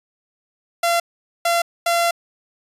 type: tone bursts at uneven times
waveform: sawtooth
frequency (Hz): 684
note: F5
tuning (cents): -36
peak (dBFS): -12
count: 3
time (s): 0.83-1 / 1.45-1.62 / 1.86-2.11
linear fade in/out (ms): 5
effects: resampled to 32000 Hz